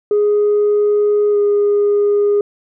sine tone with pitch glide, 415.3 to 410.1 Hz, G#4 to G#4, 0 to -22 cents, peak -9 dBFS, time 0.11-2.41 s, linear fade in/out 2 ms, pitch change -22 cents, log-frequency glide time 1.31-1.37 s, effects tanh soft clip ceiling -8 dBFS

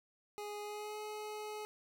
25% pulse tone with pitch glide, 415.3 to 424.3 Hz, G#4 to G#4, 0 to +37 cents, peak -38 dBFS, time 0.38-1.65 s, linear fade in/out 0 ms, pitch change +37 cents, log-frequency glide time 0.61-0.98 s, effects none

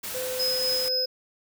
white noise, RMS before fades -34 dBFS, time 0.03-0.89 s, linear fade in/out 10 ms
triangle tone, 510 Hz, C5, 44 cents flat, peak -28 dBFS, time 0.14-1.06 s, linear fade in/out 10 ms
triangle tone with tremolo, 5080 Hz, D#8, 35 cents sharp, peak -22 dBFS, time 0.39-1.06 s, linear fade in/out 10 ms, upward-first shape sine, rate 3.9 Hz, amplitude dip 30%
effects none

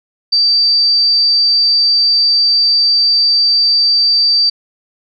sine tone, 4651 Hz, D8, 18 cents flat, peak -8 dBFS, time 0.32-4.5 s, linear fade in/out 10 ms, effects none

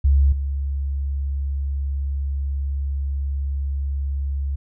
sine tone with level steps, 69.3 Hz, C#2, in tune, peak -12 / -21 dBFS, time 0.04-4.56 s, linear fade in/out 10 ms, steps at 0.32 s, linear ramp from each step 5 ms, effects none

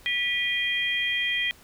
sine tone cluster, 1960 / 2444 / 3211 Hz, B6 / D#7 / G7, -14 / -32 / +41 cents, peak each -27 / -29 / -28 dBFS, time 0.06-1.51 s, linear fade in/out 0 ms, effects pink hiss -53 dBFS RMS until 1.63 s

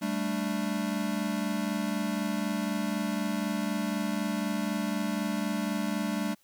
square chord, G suspended second, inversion none, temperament equal, 196 / 220 / 293.7 Hz, G3 / A3 / D4, 0 / 0 / 0 cents, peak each -33 / -33 / -35 dBFS, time 0.01-6.35 s, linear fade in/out 20 ms, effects white hiss -66 dBFS RMS until 6.43 s

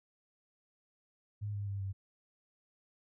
sine tone with pitch steps, 103.8 / 101.49 / 99.23 / 97.02 Hz, G#2 / G#2 / G2 / G2, 0 / -39 / +22 / -17 cents, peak -35 dBFS, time 1.41-1.93 s, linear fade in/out 20 ms, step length 130 ms, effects none

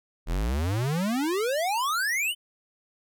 square exponential sweep, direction up, 38.03 to 3101 Hz, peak -25 dBFS, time 0.26-2.35 s, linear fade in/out 50 ms, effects none

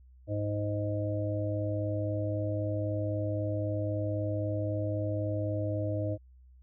harmonic tone, 103.83 Hz, G#2, in tune, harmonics 1 / 3 / 5 / 6, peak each -31 / -36 / -38 / -36 dBFS, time 0.27-6.18 s, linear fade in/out 50 ms, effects added 63 Hz sine -53 dBFS peak until 6.62 s

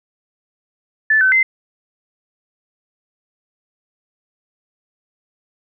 sine tone with pitch steps, 1749 / 1525 / 2070 Hz, A6 / G6 / C7, -11 / -48 / -19 cents, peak -10 dBFS, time 1.1-1.43 s, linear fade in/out 5 ms, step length 110 ms, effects none

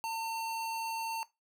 square tone, 904 Hz, A5, 47 cents sharp, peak -34 dBFS, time 0.04-1.23 s, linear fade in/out 0 ms, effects noise-tail reverb RT60 0.2 s tail -18 dB re dry

